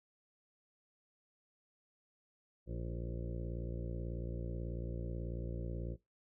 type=harmonic tone with a mistuned harmonic; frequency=58.27 Hz; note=A#1; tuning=in tune; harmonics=1 / 2 / 3 / 4 / 5 / 6 / 7 / 8 / 9 / 10; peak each=-41 / -44 / -47 / -54 / -55 / -50 / -56 / -55 / -53 / -59 dBFS; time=2.66-5.97 s; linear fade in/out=50 ms; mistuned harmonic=6; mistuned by=-28 cents; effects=noise-tail reverb RT60 0.2 s tail -20 dB re dry